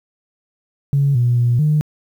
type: tone with pitch steps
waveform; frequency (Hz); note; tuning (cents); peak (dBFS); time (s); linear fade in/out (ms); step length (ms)
sine; 140.3 / 121.2 / 120.4 / 151.6; C#3 / B2 / B2 / D#3; +21 / -32 / -44 / -45; -11; 0.93-1.81; 0; 220
effects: tanh soft clip ceiling -7 dBFS + 8-bit